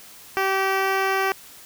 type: tone with notch filter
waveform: 10% pulse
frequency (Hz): 386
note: G4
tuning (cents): -27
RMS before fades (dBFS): -22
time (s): 0.37-1.32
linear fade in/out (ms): 0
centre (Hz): 8300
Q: 0.51
effects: white hiss -45 dBFS RMS until 1.65 s